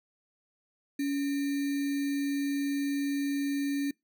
sine tone with sample-and-hold, 281.3 Hz, C#4, 26 cents sharp, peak -27 dBFS, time 0.99-3.91 s, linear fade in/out 5 ms, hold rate 2100 Hz, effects noise-tail reverb RT60 0.2 s tail -25 dB re dry

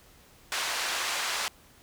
pink band-pass noise, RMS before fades -31 dBFS, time 0.52-1.48 s, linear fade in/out 0 ms, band 1000 to 7500 Hz, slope 12 dB/octave, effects pink hiss -57 dBFS RMS until 1.82 s

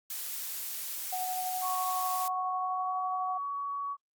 blue noise, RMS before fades -37 dBFS, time 0.1-2.28 s, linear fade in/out 2 ms
sine tone with tremolo, 740 Hz, F#5, in tune, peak -31 dBFS, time 1.12-3.38 s, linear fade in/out 10 ms, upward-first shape sine, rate 12 Hz, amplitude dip 25%
sine tone with pitch glide, 1108 to 1126.7 Hz, C#6 to C#6, -1 to +28 cents, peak -32 dBFS, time 1.61-3.97 s, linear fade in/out 50 ms, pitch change +29 cents, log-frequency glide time 2.55-3.01 s
effects noise-tail reverb RT60 0.1 s tail -25 dB re dry + Opus 48 kbps

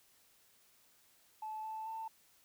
sine tone with pitch steps, 868 / 877 / 891 Hz, A5 / A5 / A5, -24 / -6 / +22 cents, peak -39 dBFS, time 1.42-2.08 s, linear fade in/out 5 ms, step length 220 ms, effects tanh soft clip ceiling -35 dBFS + white hiss -68 dBFS RMS until 2.44 s

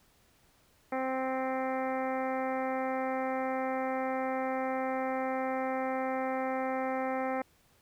harmonic tone, 261.6 Hz, C4, in tune, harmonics 1 / 2 / 3 / 4 / 5 / 6 / 7 / 8 / 9, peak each -36 / -34 / -35 / -43 / -42 / -49 / -45 / -45 / -51 dBFS, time 0.92-7.42 s, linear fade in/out 5 ms, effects pink hiss -66 dBFS RMS until 7.81 s

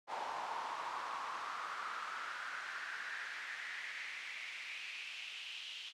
brown noise with high-pass filter sweep, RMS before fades -44 dBFS, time 0.07-5.93 s, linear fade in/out 50 ms, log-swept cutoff 840 to 3100 Hz, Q 4.3, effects low-pass 6000 Hz 12 dB/octave

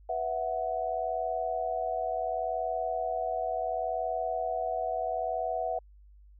sine chord, B suspended fourth, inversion none, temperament equal, 493.9 / 659.3 / 740 Hz, B4 / E5 / F#5, 0 / 0 / 0 cents, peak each -37 / -32 / -32 dBFS, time 0.09-5.79 s, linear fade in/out 5 ms, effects added 50 Hz sine -52 dBFS peak until 6.39 s

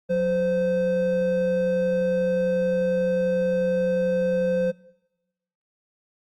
triangle tone pair together, 182.5 / 516.2 Hz, F#3 / C5, -24 / -23 cents, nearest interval octave + tritone, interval 1801 cents, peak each -24 / -19 dBFS, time 0.09-4.72 s, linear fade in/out 20 ms, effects noise-tail reverb RT60 1.0 s tail -22 dB re dry + Opus 48 kbps

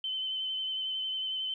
sine tone with vibrato, 3064 Hz, G7, 40 cents flat, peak -31 dBFS, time 0.04-1.54 s, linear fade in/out 2 ms, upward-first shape sine, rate 11 Hz, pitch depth 19 cents each way, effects 12-bit

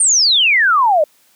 sine exponential sweep, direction down, 9180 to 577 Hz, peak -9 dBFS, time 0-1.04 s, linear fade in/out 5 ms, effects white hiss -54 dBFS RMS until 1.35 s + high-pass 150 Hz 12 dB/octave

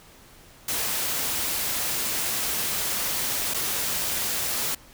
white noise with dropouts, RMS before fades -27 dBFS, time 0.68-4.75 s, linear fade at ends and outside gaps 5 ms, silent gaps 3.538-3.543 s, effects pink hiss -51 dBFS RMS until 4.93 s

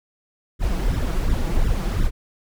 brown noise with flanger, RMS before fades -20 dBFS, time 0.59-2.11 s, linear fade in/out 50 ms, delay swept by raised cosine 0.54 to 6.24 ms, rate 2.8 Hz, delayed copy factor +1, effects none

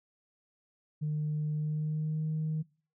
sine tone with pitch glide, 151.6 to 156.22 Hz, D#3 to D#3, -45 to +7 cents, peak -28 dBFS, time 1.01-2.63 s, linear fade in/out 20 ms, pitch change +52 cents, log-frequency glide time 1.54-2.27 s, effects noise-tail reverb RT60 0.4 s tail -23 dB re dry + tanh soft clip ceiling -26 dBFS

